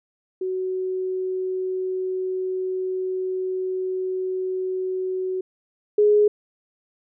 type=tone pair in turn; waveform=sine; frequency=372.8 / 417.4 Hz; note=F#4 / G#4; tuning=+13 / +9 cents; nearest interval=major second; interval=196 cents; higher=second; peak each=-23 / -13 dBFS; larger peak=second; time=0.41-5.41 / 5.98-6.28 s; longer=first; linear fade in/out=5 ms; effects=none